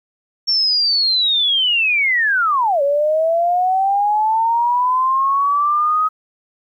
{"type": "linear two-way sweep", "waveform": "sine", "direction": "down then up", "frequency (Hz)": [5490, 554.4, 1268], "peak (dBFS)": -13, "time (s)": [0.47, 6.09], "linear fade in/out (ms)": 20, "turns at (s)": 2.82, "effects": ["9-bit"]}